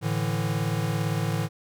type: chord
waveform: square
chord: A suspended fourth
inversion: none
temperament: equal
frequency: 110 / 146.83 / 164.81 Hz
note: A2 / D3 / E3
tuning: 0 / 0 / 0 cents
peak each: -29 / -30 / -30 dBFS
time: 0.01-1.49 s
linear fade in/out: 50 ms
effects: none